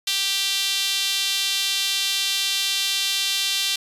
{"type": "tone with high-pass filter", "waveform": "sawtooth", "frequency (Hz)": 392, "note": "G4", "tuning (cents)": 0, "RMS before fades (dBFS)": -23, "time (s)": [0.07, 3.76], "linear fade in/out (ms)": 5, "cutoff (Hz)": 3500, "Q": 2.5, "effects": ["resampled to 32000 Hz"]}